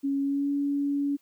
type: tone with pitch glide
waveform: sine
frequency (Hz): 277.2 to 283.5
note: C#4 to C#4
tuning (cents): 0 to +39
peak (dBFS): -24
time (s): 0.03-1.17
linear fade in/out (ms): 20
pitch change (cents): +39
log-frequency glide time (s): 0.21-0.5
effects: white hiss -67 dBFS RMS until 1.21 s